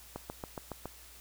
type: click train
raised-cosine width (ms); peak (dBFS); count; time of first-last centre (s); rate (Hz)
1; -24; 6; 0.16-0.856; 7.18
effects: added 60 Hz sine -58 dBFS peak until 1.2 s + white hiss -54 dBFS RMS until 1.2 s